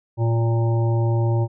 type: harmonic tone with a mistuned harmonic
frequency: 114.9 Hz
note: A#2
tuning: 25 cents flat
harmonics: 1 / 3 / 5 / 7 / 8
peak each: -17 / -27 / -31 / -34 / -35 dBFS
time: 0.17-1.48 s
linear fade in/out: 50 ms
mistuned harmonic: 3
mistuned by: +25 cents
effects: none